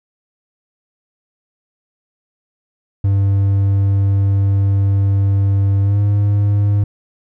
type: tone with pitch glide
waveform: triangle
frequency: 98.7 to 102 Hz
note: G2 to G#2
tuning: +12 to -31 cents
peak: -9 dBFS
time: 3.04-6.84 s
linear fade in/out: 5 ms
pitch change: +57 cents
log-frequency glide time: 5.82-5.99 s
effects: none